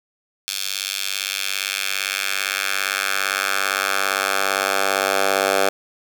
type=tone with high-pass filter sweep; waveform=10% pulse; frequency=97.6 Hz; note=G2; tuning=7 cents flat; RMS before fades=-22 dBFS; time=0.48-5.69 s; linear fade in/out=0 ms; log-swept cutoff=3800 to 640 Hz; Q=1.3; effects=none